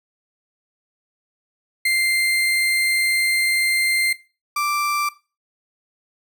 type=tone pair in turn; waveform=35% pulse; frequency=2093 / 1174.7 Hz; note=C7 / D6; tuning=0 / 0 cents; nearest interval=minor seventh; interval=1000 cents; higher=first; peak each=-15 / -18 dBFS; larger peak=first; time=1.85-4.13 / 4.56-5.09 s; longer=first; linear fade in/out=5 ms; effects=noise-tail reverb RT60 0.3 s tail -17 dB re dry